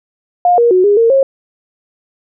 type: tone with pitch steps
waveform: sine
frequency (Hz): 710 / 472.8 / 368 / 409 / 459.2 / 541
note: F5 / A#4 / F#4 / G#4 / A#4 / C#5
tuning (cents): +28 / +24 / -9 / -26 / -26 / -42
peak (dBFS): -6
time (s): 0.45-1.23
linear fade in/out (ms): 2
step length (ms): 130
effects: none